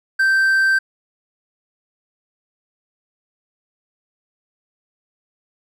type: tone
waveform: triangle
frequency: 1561 Hz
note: G6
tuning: 8 cents flat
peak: -11 dBFS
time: 0.19-0.79 s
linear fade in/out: 10 ms
effects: none